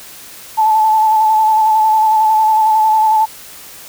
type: tone with vibrato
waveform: sine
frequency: 871 Hz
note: A5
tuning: 18 cents flat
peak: -8 dBFS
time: 0.57-3.26 s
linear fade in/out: 20 ms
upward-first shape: square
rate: 11 Hz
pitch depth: 21 cents each way
effects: white hiss -35 dBFS RMS until 3.88 s